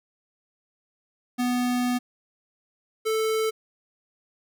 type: tone pair in turn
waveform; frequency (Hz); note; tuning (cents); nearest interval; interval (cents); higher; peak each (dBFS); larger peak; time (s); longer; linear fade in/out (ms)
square; 246.9 / 439.9; B3 / A4; 0 / 0; minor seventh; 1000; second; -23; neither; 1.38-1.99 / 3.05-3.51; first; 20
effects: none